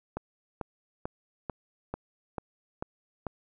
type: click train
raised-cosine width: 1 ms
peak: -19 dBFS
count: 8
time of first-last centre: 0.17-3.267 s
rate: 2.26 Hz
effects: none